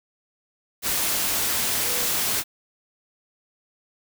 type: tone in noise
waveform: sine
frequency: 490 Hz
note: B4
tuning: 14 cents flat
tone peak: -35 dBFS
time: 1.84-2.09 s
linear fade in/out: 50 ms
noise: white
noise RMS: -24 dBFS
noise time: 0.82-2.44 s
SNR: -14 dB
effects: none